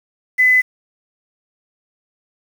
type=tone with quantisation; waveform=sine; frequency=2012 Hz; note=B6; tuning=32 cents sharp; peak=-9 dBFS; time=0.38-0.62 s; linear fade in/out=20 ms; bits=6; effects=none